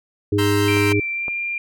harmonic tone, 102.3 Hz, G#2, 26 cents flat, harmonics 1 / 3 / 4, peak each -20 / -20 / -20 dBFS, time 0.32-1 s, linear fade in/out 5 ms
20% pulse chord, C dominant seventh, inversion third, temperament equal with one note detuned, 938.8 / 1046.5 / 1318.5 / 1568 Hz, Bb5 / C6 / E6 / G6, +12 / 0 / 0 / 0 cents, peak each -24 dBFS, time 0.38-0.93 s, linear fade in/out 10 ms
sine tone with pitch glide, 2349 to 2389 Hz, D7 to D7, 0 to +29 cents, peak -22 dBFS, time 0.68-1.58 s, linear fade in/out 2 ms, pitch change +29 cents, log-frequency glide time 1.11-1.3 s
clicks, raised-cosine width 1 ms, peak -18 dBFS, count 3, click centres 0.77 / 0.919 / 1.282 s
effects none

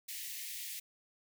white high-pass noise, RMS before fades -43 dBFS, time 0.08-0.8 s, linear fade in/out 10 ms, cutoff 1800 Hz, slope 96 dB/octave, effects none

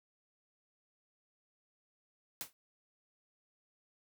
white noise with exponential decay, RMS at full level -37 dBFS, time 2.41-2.53 s, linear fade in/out 0 ms, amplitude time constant 24 ms, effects none

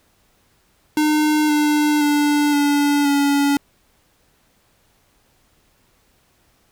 square tone with pitch steps, 303.9 / 298.7 / 293.5 / 288.5 / 283.5 Hz, D#4 / D4 / D4 / D4 / C#4, -41 / +29 / -1 / -31 / +39 cents, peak -15 dBFS, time 0.97-3.57 s, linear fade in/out 2 ms, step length 520 ms, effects pink hiss -60 dBFS RMS until 6.71 s

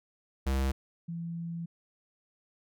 square / sine tone pair in turn, 66.8 / 168.33 Hz, C2 / E3, +36 / +37 cents, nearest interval octave + major third, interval 1601 cents, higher second, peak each -27 / -34 dBFS, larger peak first, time 0.46-0.72 / 1.08-1.66 s, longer second, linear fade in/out 10 ms, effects none

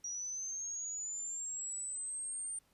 sine linear sweep, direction up, 5740 to 8870 Hz, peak -38 dBFS, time 0.04-2.59 s, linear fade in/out 5 ms, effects pink hiss -72 dBFS RMS until 2.73 s + resampled to 32000 Hz

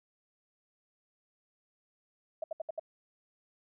sine tone bursts, 639 Hz, D#5, 46 cents sharp, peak -32 dBFS, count 5, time 2.42-2.796 s, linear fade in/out 5 ms, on 20 ms, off 69 ms, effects none

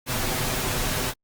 pink noise with comb filter, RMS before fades -26 dBFS, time 0.06-1.14 s, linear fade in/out 50 ms, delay 7.9 ms, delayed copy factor +0.55, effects Opus 48 kbps

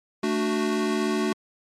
square chord, D major, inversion second, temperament equal, 220 / 293.7 / 370 Hz, A3 / D4 / F#4, 0 / 0 / 0 cents, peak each -27 / -29 / -27 dBFS, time 0.23-1.33 s, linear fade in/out 5 ms, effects low-pass 8000 Hz 12 dB/octave + MP3 64 kbps

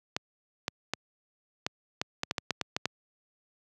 clicks, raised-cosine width 0.2 ms, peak -11 dBFS, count 12, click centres 0.165 / 0.681 / 0.936 / 1.665 / 2.015 / 2.234 / 2.311 / 2.382 / 2.507 / 2.613 / 2.765 / 2.856 s, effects high-pass 100 Hz 12 dB/octave

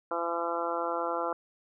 harmonic tone, 169.6 Hz, E3, 50 cents sharp, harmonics 2 / 3 / 4 / 5 / 6 / 7 / 8, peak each -38 / -34 / -36 / -37 / -37 / -38 / -36 dBFS, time 0.11-1.33 s, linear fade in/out 2 ms, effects none

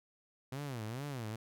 sawtooth tone with vibrato, 125.2 Hz, B2, 24 cents sharp, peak -35 dBFS, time 0.52-1.36 s, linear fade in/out 5 ms, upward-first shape sine, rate 2.3 Hz, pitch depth 270 cents each way, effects none

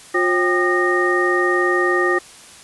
sine tone cluster, 357 / 539 / 788 / 1217 / 1857 Hz, F4 / C#5 / G5 / D#6 / A#6, +38 / -49 / +9 / -39 / -7 cents, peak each -18 / -26 / -27 / -22 / -19 dBFS, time 0.14-2.19 s, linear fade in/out 10 ms, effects white hiss -42 dBFS RMS until 2.63 s + resampled to 24000 Hz

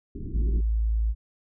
pink low-pass noise, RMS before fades -34 dBFS, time 0.15-0.61 s, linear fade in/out 5 ms, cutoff 400 Hz, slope 96 dB/octave
sine tone, 55 Hz, A1, in tune, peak -21 dBFS, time 0.31-1.15 s, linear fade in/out 50 ms
effects none

